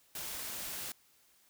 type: noise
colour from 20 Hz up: white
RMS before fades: -41 dBFS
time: 0.15-0.92 s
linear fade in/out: 2 ms
effects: white hiss -67 dBFS RMS until 1.49 s

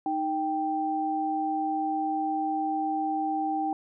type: tone pair together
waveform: sine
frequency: 311.1 / 783.9 Hz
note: D#4 / G5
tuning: 0 / 0 cents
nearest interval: octave + major third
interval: 1600 cents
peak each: -30 / -27 dBFS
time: 0.06-3.73 s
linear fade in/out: 2 ms
effects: none

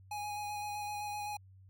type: tone with vibrato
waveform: square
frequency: 830.6 Hz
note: G#5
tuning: in tune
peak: -38 dBFS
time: 0.11-1.37 s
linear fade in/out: 5 ms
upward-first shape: square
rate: 7.8 Hz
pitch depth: 13 cents each way
effects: added 95 Hz sine -55 dBFS peak until 1.69 s

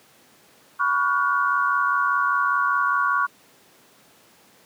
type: tone cluster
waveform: sine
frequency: 990 / 1127 / 1427 / 1512 Hz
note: B5 / C#6 / F6 / F#6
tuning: +4 / +28 / +37 / +37 cents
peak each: -29 / -21 / -23 / -29 dBFS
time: 0.79-3.27 s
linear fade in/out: 20 ms
effects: pink hiss -54 dBFS RMS until 4.65 s + high-pass 200 Hz 12 dB/octave

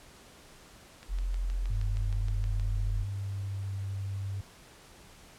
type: click train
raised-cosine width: 0.2 ms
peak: -30 dBFS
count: 11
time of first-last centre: 1.03-2.597 s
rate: 6.38 Hz
type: tone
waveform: sine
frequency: 43.65 Hz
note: F1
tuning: in tune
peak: -28 dBFS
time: 1.08-3.06 s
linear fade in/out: 50 ms
type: tone with pitch glide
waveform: sine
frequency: 99.3 to 97.93 Hz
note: G2 to G2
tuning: +23 to -1 cents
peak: -32 dBFS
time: 1.7-4.41 s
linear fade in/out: 5 ms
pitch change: -24 cents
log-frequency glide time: 2.88-3.71 s
effects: pink hiss -54 dBFS RMS until 5.38 s + low-pass 11000 Hz 12 dB/octave

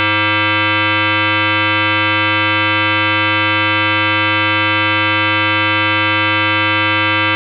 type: tone with frequency modulation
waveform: sine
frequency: 524 Hz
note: C5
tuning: 2 cents sharp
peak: -11 dBFS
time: 0-7.35 s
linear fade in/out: 0 ms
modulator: 423 Hz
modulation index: 6.2
effects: none

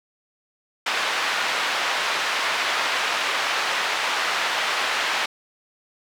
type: band-pass noise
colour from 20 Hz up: pink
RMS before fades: -24 dBFS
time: 0.86-5.26 s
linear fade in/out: 5 ms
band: 970 to 3600 Hz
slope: 12 dB/octave
effects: none

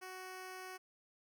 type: tone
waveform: 10% pulse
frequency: 372 Hz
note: F#4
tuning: 9 cents sharp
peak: -38 dBFS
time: 0.01-0.78 s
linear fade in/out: 20 ms
effects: none

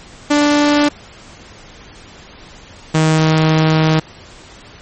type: tone pair in turn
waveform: sawtooth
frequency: 292.9 / 157.78 Hz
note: D4 / D#3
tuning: -5 / +24 cents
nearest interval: major seventh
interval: 1071 cents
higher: first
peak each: -6 dBFS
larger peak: neither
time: 0.3-0.89 / 2.94-4 s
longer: second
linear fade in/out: 10 ms
effects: pink hiss -39 dBFS RMS until 4.81 s + MP3 32 kbps

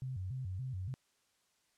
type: tone with vibrato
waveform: sine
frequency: 110 Hz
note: A2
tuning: in tune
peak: -37 dBFS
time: 0.02-0.94 s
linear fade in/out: 0 ms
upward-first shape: square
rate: 3.5 Hz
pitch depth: 290 cents each way
effects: white hiss -75 dBFS RMS until 1.77 s + low-pass 9000 Hz 12 dB/octave

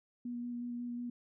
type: tone with vibrato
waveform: sine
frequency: 241.2 Hz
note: B3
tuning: 41 cents flat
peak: -37 dBFS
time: 0.25-1.1 s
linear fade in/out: 5 ms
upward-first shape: square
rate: 5.5 Hz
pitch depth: 10 cents each way
effects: none

